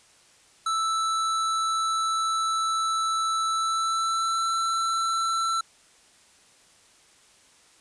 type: tone with pitch glide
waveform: square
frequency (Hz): 1319 to 1337.4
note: E6 to E6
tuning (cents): +1 to +25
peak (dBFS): -24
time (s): 0.66-5.61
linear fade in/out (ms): 5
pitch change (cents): +24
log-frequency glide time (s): 3.5-4.46
effects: white hiss -57 dBFS RMS until 7.8 s + resampled to 22050 Hz